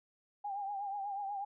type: tone with vibrato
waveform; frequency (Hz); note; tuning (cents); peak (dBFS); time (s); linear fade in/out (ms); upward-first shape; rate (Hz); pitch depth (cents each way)
sine; 802; G5; +39; -36; 0.44-1.45; 10; triangle; 8.2; 72
effects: none